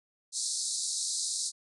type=band-pass noise; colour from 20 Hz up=white; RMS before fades=-33 dBFS; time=0.32-1.52 s; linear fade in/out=50 ms; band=3900 to 9600 Hz; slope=96 dB/octave; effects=none